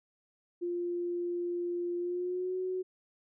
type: tone with pitch glide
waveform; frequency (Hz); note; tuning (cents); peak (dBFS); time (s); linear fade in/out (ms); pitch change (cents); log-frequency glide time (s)
sine; 349.5 to 370.3; F4 to F#4; +1 to +1; -31; 0.61-2.83; 20; +100; 1.98-2.56
effects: none